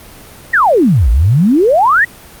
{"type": "exponential two-way sweep", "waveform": "sine", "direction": "down then up", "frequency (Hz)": [1971, 52.5, 1971], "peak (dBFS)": -6, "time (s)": [0.53, 2.05], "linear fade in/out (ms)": 10, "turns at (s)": 1.1, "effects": ["pink hiss -36 dBFS RMS until 2.4 s", "Opus 32 kbps"]}